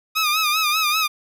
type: tone with vibrato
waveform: 15% pulse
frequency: 1245 Hz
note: D#6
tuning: 1 cent sharp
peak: -11 dBFS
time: 0.15-1.08 s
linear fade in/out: 20 ms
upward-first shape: sine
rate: 5.1 Hz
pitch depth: 77 cents each way
effects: none